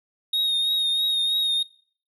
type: tone with vibrato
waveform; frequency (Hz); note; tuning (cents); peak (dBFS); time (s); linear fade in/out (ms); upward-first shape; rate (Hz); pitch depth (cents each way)
triangle; 3729; A#7; 0; -19; 0.33-1.63; 5; triangle; 3.1; 36
effects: noise-tail reverb RT60 0.5 s tail -23 dB re dry